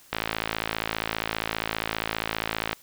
click train, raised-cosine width 0.3 ms, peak -9 dBFS, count 144, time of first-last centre 0.13-2.73 s, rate 55 Hz, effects white hiss -54 dBFS RMS until 2.82 s

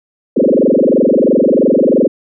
sine tone with frequency modulation, 392 Hz, G4, in tune, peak -7 dBFS, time 0.36-2.08 s, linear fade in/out 10 ms, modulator 23 Hz, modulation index 7.5, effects none

